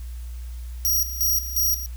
10% pulse tone with tremolo, 5710 Hz, F8, 37 cents sharp, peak -13 dBFS, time 0.85-1.86 s, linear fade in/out 0 ms, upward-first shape square, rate 2.8 Hz, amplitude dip 75%, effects added 60 Hz sine -31 dBFS peak until 1.96 s + white hiss -52 dBFS RMS until 1.96 s

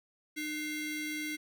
40% pulse ring-modulated tone, 1207 Hz, D6, 47 cents sharp, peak -31 dBFS, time 0.36-1.37 s, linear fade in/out 20 ms, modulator 903 Hz, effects none

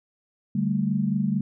sine chord, D suspended fourth, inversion none, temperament just, 146.83 / 195.78 / 220.2 Hz, D3 / G3 / A3, 0 / -2 / +2 cents, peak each -28 / -24 / -26 dBFS, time 0.55-1.41 s, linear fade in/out 5 ms, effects none

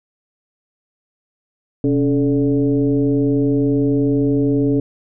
sine tone with frequency modulation, 280.6 Hz, C#4, 21 cents sharp, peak -13 dBFS, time 1.84-4.8 s, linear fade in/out 2 ms, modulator 153 Hz, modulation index 1, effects none

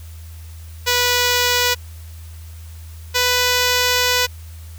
5% pulse tone pair in turn, 490.6 / 495.7 Hz, B4 / B4, -12 / +6 cents, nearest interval unison, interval 18 cents, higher second, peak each -3 dBFS, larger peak neither, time 0.86-1.75 / 3.14-4.27 s, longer second, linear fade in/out 20 ms, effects added 81 Hz sine -33 dBFS peak until 4.78 s + white hiss -47 dBFS RMS until 4.78 s

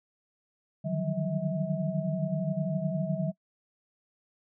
sine tone cluster, 149.3 / 157.2 / 178 / 189.4 / 643 Hz, D3 / D#3 / F3 / F#3 / E5, +29 / +18 / +33 / +41 / -43 cents, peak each -34 / -33 / -34 / -33 / -35 dBFS, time 0.84-3.32 s, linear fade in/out 20 ms, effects noise-tail reverb RT60 0.1 s tail -23 dB re dry

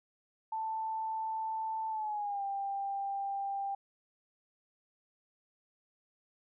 sine tone with pitch glide, 884 to 792.1 Hz, A5 to G5, +8 to +18 cents, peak -33 dBFS, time 0.52-3.75 s, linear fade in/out 5 ms, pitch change -190 cents, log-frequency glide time 1.89-2.43 s, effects none

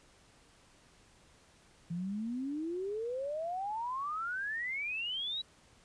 sine exponential sweep, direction up, 164.81 to 3951 Hz, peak -34 dBFS, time 1.9-5.42 s, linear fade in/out 10 ms, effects pink hiss -63 dBFS RMS until 5.84 s + resampled to 22050 Hz

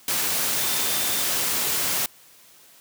sine tone in noise, 3582 Hz, A7, 30 cents sharp, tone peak -34 dBFS, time 0.59-1.22 s, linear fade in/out 2 ms, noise white, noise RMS -24 dBFS, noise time 0.08-2.06 s, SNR -13 dB, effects white hiss -52 dBFS RMS until 2.8 s + high-pass 100 Hz 12 dB/octave

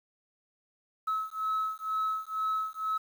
sine beating tone pair, 1291 / 1293.1 Hz, E6 / E6, -37 / -34 cents, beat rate 2.1 Hz, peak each -31 dBFS, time 1.07-2.98 s, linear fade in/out 10 ms, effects tanh soft clip ceiling -24 dBFS + 9-bit

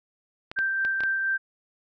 clicks, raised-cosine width 0.3 ms, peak -19 dBFS, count 5, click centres 0.515 / 0.589 / 0.85 / 1.006 / 1.036 s
sine tone with tremolo, 1568 Hz, G6, in tune, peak -22 dBFS, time 0.56-1.38 s, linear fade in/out 20 ms, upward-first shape sine, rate 4.3 Hz, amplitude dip 25%
effects none

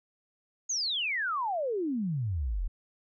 sine exponential sweep, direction down, 6750 to 36.71 Hz, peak -28 dBFS, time 0.69-2.68 s, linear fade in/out 10 ms, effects none

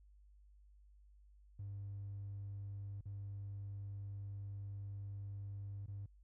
triangle tone with dropouts, 100 Hz, G2, 35 cents sharp, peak -40 dBFS, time 1.59-6.06 s, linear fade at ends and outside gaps 5 ms, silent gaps 3.01-3.056 / 5.861-5.881 s, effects tanh soft clip ceiling -40 dBFS + added 50 Hz sine -61 dBFS peak until 6.23 s

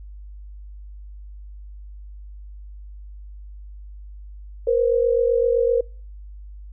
sine tone pair together, 470.6 / 518.4 Hz, A#4 / C5, +16 / -16 cents, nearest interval major second, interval 168 cents, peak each -17 / -21 dBFS, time 4.67-5.81 s, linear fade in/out 5 ms, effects noise-tail reverb RT60 0.4 s tail -26 dB re dry + added 50 Hz sine -36 dBFS peak until 6.72 s

